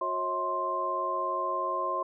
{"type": "tone cluster", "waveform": "sine", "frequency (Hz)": [362.9, 546, 643, 1049], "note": ["F#4", "C#5", "E5", "C6"], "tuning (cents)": [-34, -26, -43, 4], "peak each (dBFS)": [-38, -36, -36, -29], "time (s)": [0.01, 2.03], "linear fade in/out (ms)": 5, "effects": []}